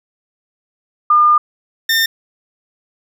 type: tone pair in turn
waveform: sine / 20% pulse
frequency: 1208 / 1810 Hz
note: D6 / A6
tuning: +48 / +48 cents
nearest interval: perfect fifth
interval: 700 cents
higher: second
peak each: -7 dBFS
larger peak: neither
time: 1.1-1.38 / 1.89-2.06 s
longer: first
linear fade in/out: 5 ms
effects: none